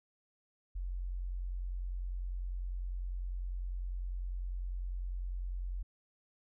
sine tone, 45 Hz, F#1, 47 cents flat, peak -35 dBFS, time 0.75-5.83 s, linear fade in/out 10 ms, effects none

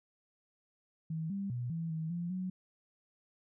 sine tone with pitch steps, 160.4 / 197.6 / 122.1 / 164.9 / 159.8 / 172.6 / 184.8 Hz, E3 / G3 / B2 / E3 / D#3 / F3 / F#3, -47 / +14 / -19 / +1 / +47 / -20 / -2 cents, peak -34 dBFS, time 1.1-2.5 s, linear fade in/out 5 ms, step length 200 ms, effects none

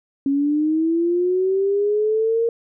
sine linear sweep, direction up, 273.4 to 466.2 Hz, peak -16 dBFS, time 0.26-2.49 s, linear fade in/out 2 ms, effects none

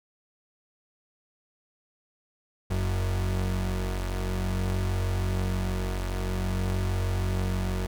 35% pulse tone pair together, 46.5 / 92.5 Hz, F#1 / F#2, +9 / 0 cents, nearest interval octave, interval 1191 cents, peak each -27 dBFS, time 2.7-7.87 s, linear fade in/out 10 ms, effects none

